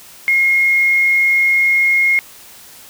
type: tone with quantisation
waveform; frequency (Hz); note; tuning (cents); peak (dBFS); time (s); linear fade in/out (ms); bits
sine; 2149; C7; +46; -10; 0.28-2.19; 0; 6
effects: white hiss -40 dBFS RMS until 2.89 s